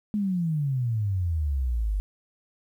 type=exponential sweep; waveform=sine; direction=down; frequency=214.1 to 48.03 Hz; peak=-23 dBFS; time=0.14-2 s; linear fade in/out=0 ms; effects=10-bit